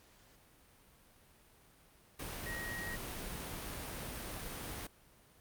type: tone in noise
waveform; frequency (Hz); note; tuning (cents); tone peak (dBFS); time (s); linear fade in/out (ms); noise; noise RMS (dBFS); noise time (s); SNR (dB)
sine; 1891; A#6; +24; -41; 2.46-2.96; 5; pink; -43; 2.19-4.87; -1
effects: pink hiss -64 dBFS RMS until 5.4 s + Opus 48 kbps